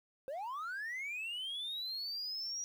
triangle linear sweep, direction up, 508 to 5790 Hz, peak -36 dBFS, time 0.28-2.64 s, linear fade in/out 0 ms, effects tanh soft clip ceiling -32 dBFS + 11-bit

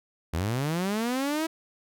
sawtooth linear sweep, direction up, 74.7 to 327.8 Hz, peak -22 dBFS, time 0.33-1.47 s, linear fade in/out 10 ms, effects none

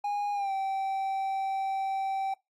triangle tone with pitch glide, 820 to 775.3 Hz, G#5 to G5, -22 to -19 cents, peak -26 dBFS, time 0.04-2.34 s, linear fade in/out 5 ms, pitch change -97 cents, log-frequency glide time 0.33-0.52 s, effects noise-tail reverb RT60 0.2 s tail -23 dB re dry + AAC 64 kbps

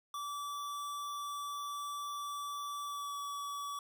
square tone with pitch glide, 1157 to 1142.4 Hz, D6 to D6, -26 to -48 cents, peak -39 dBFS, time 0.14-3.79 s, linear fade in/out 2 ms, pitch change -22 cents, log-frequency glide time 2.82-3.17 s, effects none

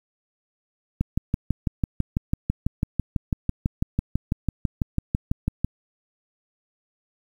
click train, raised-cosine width 5 ms, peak -9 dBFS, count 29, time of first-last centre 1.01-5.646 s, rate 6.04 Hz, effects 8-bit

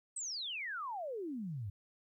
sine exponential sweep, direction down, 8400 to 92.5 Hz, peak -38 dBFS, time 0.16-1.7 s, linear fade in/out 5 ms, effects 13-bit

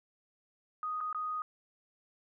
sine tone with dropouts, 1244.5 Hz, D#6, in tune, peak -33 dBFS, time 0.83-1.42 s, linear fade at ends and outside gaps 1 ms, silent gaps 1.005-1.01 / 1.128-1.147 s, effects none

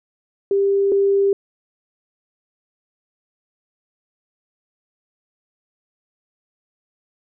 sine tone pair in turn, 396.3 / 396.3 Hz, G4 / G4, +19 / +19 cents, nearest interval unison, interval 0 cents, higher neither, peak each -14 / -13 dBFS, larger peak second, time 0.51-0.92 / 0.92-1.33 s, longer neither, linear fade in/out 2 ms, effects none

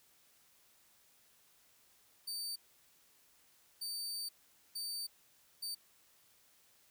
sawtooth tone bursts at uneven times, 4603 Hz, D8, 36 cents flat, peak -36 dBFS, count 4, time 2.27-2.56 / 3.81-4.29 / 4.75-5.07 / 5.62-5.75 s, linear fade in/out 10 ms, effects white hiss -68 dBFS RMS until 6.9 s

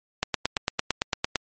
click train, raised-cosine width 0.2 ms, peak -5 dBFS, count 11, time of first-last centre 0.23-1.357 s, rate 8.87 Hz, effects MP3 32 kbps

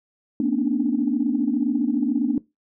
sine tone cluster, 228.2 / 250.3 / 282.8 / 297.5 Hz, A#3 / B3 / C#4 / D4, -37 / +23 / +35 / +22 cents, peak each -24 dBFS, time 0.4-2.38 s, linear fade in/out 2 ms, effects noise-tail reverb RT60 0.2 s tail -20 dB re dry + tanh soft clip ceiling -8 dBFS

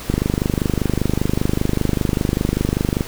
click train, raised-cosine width 3 ms, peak -4 dBFS, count 74, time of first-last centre 0.1-3.008 s, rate 25.1 Hz, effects pink hiss -33 dBFS RMS until 3.07 s

